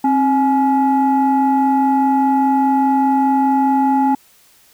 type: tone pair together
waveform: sine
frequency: 266.3 / 843.8 Hz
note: C4 / G#5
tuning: +31 / +27 cents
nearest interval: octave + minor sixth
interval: 1996 cents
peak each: -13 dBFS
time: 0.04-4.15 s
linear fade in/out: 5 ms
effects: tanh soft clip ceiling -7 dBFS + white hiss -51 dBFS RMS until 4.73 s